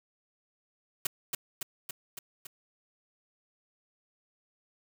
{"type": "noise with echo", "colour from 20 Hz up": "white", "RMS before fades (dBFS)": -29, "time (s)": [1.05, 1.07], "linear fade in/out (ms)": 5, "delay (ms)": 280, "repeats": 5, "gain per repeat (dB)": -3, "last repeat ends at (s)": 2.47, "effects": []}